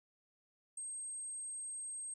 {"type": "tone", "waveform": "sine", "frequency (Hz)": 8410, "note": "C9", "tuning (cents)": 8, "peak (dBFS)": -39, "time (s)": [0.77, 2.14], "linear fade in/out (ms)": 5, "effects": ["tanh soft clip ceiling -40 dBFS"]}